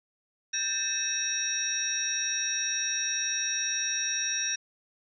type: tone cluster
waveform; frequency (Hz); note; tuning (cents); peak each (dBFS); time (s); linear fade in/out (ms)
sine; 1570 / 1794 / 2599 / 3812 / 5650; G6 / A6 / E7 / A#7 / F8; +2 / +33 / -25 / +38 / +19; -38 / -38 / -36 / -35 / -29; 0.53-4.56; 10
effects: none